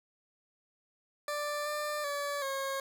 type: tone with pitch steps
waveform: 20% pulse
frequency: 589 / 596 / 573 / 543 Hz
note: D5 / D5 / D5 / C#5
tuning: +5 / +25 / -43 / -36 cents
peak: -28 dBFS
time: 1.28-2.8 s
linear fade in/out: 2 ms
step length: 380 ms
effects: none